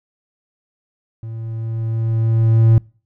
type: tone with level ramp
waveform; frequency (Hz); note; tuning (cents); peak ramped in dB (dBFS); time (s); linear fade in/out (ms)
triangle; 112.9; A2; +45; -25 to -5; 1.23-2.78; 0
effects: noise-tail reverb RT60 0.4 s tail -26 dB re dry